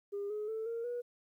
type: tone with pitch steps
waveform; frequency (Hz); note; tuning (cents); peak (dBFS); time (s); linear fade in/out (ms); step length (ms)
sine; 404 / 422.6 / 442.1 / 462.5 / 483.8; G#4 / G#4 / A4 / A#4 / B4; -48 / +30 / +8 / -14 / -36; -34; 0.12-1.02; 20; 180
effects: tanh soft clip ceiling -32 dBFS + 12-bit